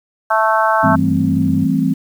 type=harmonic tone; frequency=220 Hz; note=A3; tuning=in tune; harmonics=3 / 4 / 5 / 6 / 7; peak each=-17 / -16 / -18 / -19 / -20 dBFS; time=0.3-0.96 s; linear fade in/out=10 ms
type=tone with vibrato; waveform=triangle; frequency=98.3 Hz; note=G2; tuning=5 cents sharp; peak=-20 dBFS; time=0.83-1.65 s; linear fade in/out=10 ms; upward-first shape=sine; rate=5.5 Hz; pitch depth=110 cents each way
type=chord; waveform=sine; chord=A minor seventh; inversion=second; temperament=equal with one note detuned; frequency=164.81 / 196 / 220 / 262.7 Hz; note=E3 / G3 / A3 / C4; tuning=0 / 0 / 0 / +7 cents; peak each=-18 / -19 / -21 / -16 dBFS; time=0.83-1.94 s; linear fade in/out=10 ms
effects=7-bit